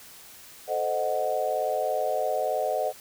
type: chord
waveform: sine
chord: A diminished seventh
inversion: none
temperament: equal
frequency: 440 / 523.3 / 622.3 / 740 Hz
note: A4 / C5 / Eb5 / Gb5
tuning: 0 / 0 / 0 / 0 cents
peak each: -33 / -30 / -28 / -29 dBFS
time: 0.67-2.93 s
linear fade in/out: 50 ms
effects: white hiss -48 dBFS RMS until 3 s